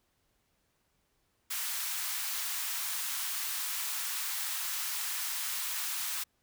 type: high-pass noise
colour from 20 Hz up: white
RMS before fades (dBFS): -35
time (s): 1.5-6.24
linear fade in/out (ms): 10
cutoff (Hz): 930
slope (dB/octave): 24
effects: pink hiss -75 dBFS RMS until 6.42 s